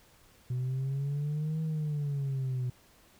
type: exponential two-way sweep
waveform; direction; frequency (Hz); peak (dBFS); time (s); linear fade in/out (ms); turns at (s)
sine; up then down; 124 to 159.9 to 124; -27; 0.5-2.7; 5; 1.62
effects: tanh soft clip ceiling -28 dBFS + pink hiss -61 dBFS RMS until 3.19 s